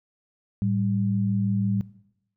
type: tone pair together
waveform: sine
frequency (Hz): 110 / 196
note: A2 / G3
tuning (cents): 0 / 0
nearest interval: minor seventh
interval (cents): 1000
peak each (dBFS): -24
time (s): 0.62-1.81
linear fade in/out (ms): 0
effects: noise-tail reverb RT60 0.8 s tail -19 dB re dry